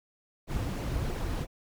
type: noise with flanger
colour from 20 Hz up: brown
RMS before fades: -32 dBFS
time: 0.47-1.47 s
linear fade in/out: 50 ms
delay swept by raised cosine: 0.58 to 5.28 ms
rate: 3 Hz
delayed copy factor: -0.55
effects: none